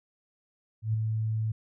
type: tone with ADSR envelope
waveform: sine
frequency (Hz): 110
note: A2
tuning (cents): 0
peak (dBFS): -22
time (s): 0.82-1.52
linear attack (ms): 120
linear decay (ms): 6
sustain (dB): -4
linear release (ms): 7
effects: none